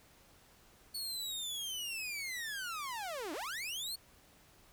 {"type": "linear two-way sweep", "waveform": "sawtooth", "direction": "down then up", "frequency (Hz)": [4435, 280, 4435], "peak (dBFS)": -35, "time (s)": [0.94, 3.96], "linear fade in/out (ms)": 10, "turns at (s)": 3.33, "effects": ["pink hiss -63 dBFS RMS until 4.72 s"]}